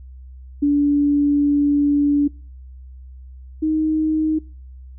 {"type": "tone pair in turn", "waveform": "sine", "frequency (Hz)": [288.5, 312.1], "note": ["D4", "D#4"], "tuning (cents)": [-31, 5], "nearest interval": "minor second", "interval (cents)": 136, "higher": "second", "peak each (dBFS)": [-13, -16], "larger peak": "first", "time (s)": [[0.62, 2.28], [3.62, 4.39]], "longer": "first", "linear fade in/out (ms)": 10, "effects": ["noise-tail reverb RT60 0.4 s tail -25 dB re dry", "added 64 Hz sine -36 dBFS peak until 4.98 s"]}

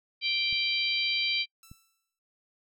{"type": "harmonic tone", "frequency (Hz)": 784, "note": "G5", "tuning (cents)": 0, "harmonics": [3, 4, 5, 6], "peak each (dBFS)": [-30, -31, -32, -33], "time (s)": [0.21, 1.46], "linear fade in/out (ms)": 50}
{"type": "clicks", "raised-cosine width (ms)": 5, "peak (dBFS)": -35, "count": 2, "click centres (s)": [0.527, 1.715]}
{"type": "tone with exponential decay", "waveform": "5% pulse", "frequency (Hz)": 1327, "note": "E6", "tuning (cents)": 11, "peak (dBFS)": -39, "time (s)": [1.63, 2.19], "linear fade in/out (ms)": 2, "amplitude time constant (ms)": 120}
{"effects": ["noise-tail reverb RT60 0.1 s tail -26 dB re dry"]}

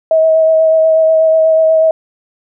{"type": "tone with vibrato", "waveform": "sine", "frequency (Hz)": 640, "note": "D#5", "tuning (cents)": 49, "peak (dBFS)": -6, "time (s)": [0.11, 1.91], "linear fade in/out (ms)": 2, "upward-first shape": "sine", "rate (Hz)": 8.2, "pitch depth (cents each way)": 15, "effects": []}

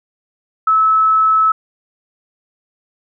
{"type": "tone", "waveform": "sine", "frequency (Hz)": 1300, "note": "E6", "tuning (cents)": -24, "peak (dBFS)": -9, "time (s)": [0.67, 1.52], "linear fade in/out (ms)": 5, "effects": []}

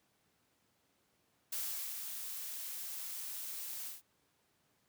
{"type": "noise with ADSR envelope", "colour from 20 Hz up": "blue", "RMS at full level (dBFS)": -38, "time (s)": [1.52, 4.02], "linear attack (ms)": 8, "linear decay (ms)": 440, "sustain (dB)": -5, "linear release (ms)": 150, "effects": ["pink hiss -75 dBFS RMS until 4.88 s", "high-pass 100 Hz 12 dB/octave"]}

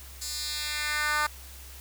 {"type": "tone with high-pass filter sweep", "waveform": "10% pulse", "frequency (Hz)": 300, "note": "D4", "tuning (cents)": 37, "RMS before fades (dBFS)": -30, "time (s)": [0.21, 1.27], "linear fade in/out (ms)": 10, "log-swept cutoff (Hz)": [6100, 1100], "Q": 1.6, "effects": ["added 66 Hz sine -45 dBFS peak until 1.8 s", "white hiss -48 dBFS RMS until 1.8 s"]}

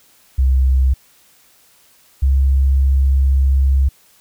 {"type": "tone pair in turn", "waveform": "sine", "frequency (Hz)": [65.41, 67.48], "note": ["C2", "C#2"], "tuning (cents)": [0, -46], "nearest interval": "minor second", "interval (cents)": 54, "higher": "second", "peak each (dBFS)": -10, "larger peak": "neither", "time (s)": [[0.38, 0.94], [2.22, 3.89]], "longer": "second", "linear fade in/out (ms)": 10, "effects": ["white hiss -52 dBFS RMS until 4.2 s"]}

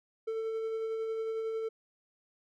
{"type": "tone with tremolo", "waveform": "triangle", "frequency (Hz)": 445.8, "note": "A4", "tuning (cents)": 23, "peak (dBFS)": -29, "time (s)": [0.27, 1.69], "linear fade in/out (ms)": 10, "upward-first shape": "sine", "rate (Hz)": 11, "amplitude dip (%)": 25, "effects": []}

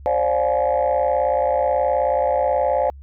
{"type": "chord", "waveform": "sine", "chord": "D half-diminished seventh", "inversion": "third", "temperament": "just", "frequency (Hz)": [528.6, 587.3, 704.8, 845.8], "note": ["C5", "D5", "F5", "Ab5"], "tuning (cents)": [18, 0, 16, 31], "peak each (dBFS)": [-20, -20, -22, -22], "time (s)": [0.06, 2.9], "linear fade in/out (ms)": 0, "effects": ["tanh soft clip ceiling -10 dBFS", "added 69 Hz sine -37 dBFS peak until 3.02 s"]}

